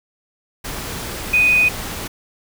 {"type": "tone in noise", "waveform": "sine", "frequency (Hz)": 2489, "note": "D#7", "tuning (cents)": 0, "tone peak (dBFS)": -11, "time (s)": [1.33, 1.69], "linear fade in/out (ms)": 10, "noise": "pink", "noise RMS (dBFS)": -28, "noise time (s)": [0.64, 2.08], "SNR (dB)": 14, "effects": []}